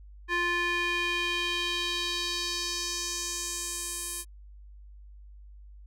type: tone with band-pass filter sweep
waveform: square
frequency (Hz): 349.2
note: F4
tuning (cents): 0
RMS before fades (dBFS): -31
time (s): 0.28-4.25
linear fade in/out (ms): 50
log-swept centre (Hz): 1800 to 10000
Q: 2.1
effects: added 50 Hz sine -46 dBFS peak until 5.86 s